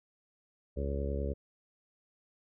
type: harmonic tone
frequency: 70 Hz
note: C#2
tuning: 18 cents sharp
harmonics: 1 / 2 / 3 / 4 / 5 / 6 / 7 / 8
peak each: -33 / -42 / -42 / -45 / -45 / -41 / -43 / -42 dBFS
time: 0.76-1.34 s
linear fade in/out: 20 ms
effects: none